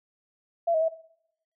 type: tone with pitch steps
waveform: sine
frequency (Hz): 677 / 636 / 650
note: E5 / D#5 / E5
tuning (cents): +46 / +38 / -24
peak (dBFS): -21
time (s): 0.67-0.886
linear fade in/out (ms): 10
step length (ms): 72
effects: noise-tail reverb RT60 0.7 s tail -18 dB re dry